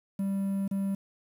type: tone with dropouts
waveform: triangle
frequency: 196 Hz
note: G3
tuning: in tune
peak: -25 dBFS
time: 0.19-0.95 s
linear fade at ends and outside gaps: 5 ms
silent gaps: 0.679-0.711 s
effects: 9-bit